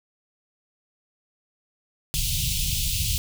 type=band-stop noise; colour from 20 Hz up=pink; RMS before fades=-25 dBFS; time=2.14-3.18 s; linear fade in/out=0 ms; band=160 to 2700 Hz; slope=48 dB/octave; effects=none